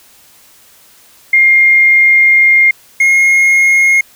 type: tone pair in turn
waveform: sine / triangle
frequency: 2121 / 2148 Hz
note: C7 / C7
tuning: +23 / +45 cents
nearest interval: unison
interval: 22 cents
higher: second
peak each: -4 dBFS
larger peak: neither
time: 1.33-2.71 / 3-4.01 s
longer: first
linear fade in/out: 5 ms
effects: white hiss -44 dBFS RMS until 4.15 s

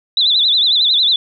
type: tone with vibrato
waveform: sine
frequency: 3729 Hz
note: A#7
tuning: in tune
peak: -10 dBFS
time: 0.17-1.16 s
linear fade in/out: 2 ms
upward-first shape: sine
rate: 11 Hz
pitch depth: 150 cents each way
effects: none

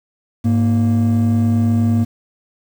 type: tone pair together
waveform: triangle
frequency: 103.7 / 232.8 Hz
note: G#2 / A#3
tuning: -2 / -2 cents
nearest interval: octave + major second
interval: 1400 cents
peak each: -12 dBFS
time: 0.44-2.05 s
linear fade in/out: 20 ms
effects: tanh soft clip ceiling -6 dBFS + 7-bit

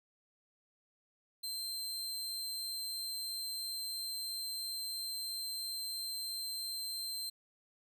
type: tone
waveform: sawtooth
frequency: 4129 Hz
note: C8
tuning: 24 cents flat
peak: -35 dBFS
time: 1.43-7.3 s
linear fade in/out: 10 ms
effects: none

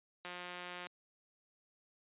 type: click train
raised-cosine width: 0.3 ms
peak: -29 dBFS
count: 111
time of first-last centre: 0.25-0.868 s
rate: 178 Hz
effects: high-pass 200 Hz 12 dB/octave + resampled to 8000 Hz

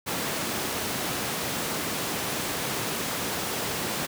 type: high-pass noise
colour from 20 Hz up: pink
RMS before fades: -30 dBFS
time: 0.06-4.07 s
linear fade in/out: 20 ms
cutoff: 150 Hz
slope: 12 dB/octave
effects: none

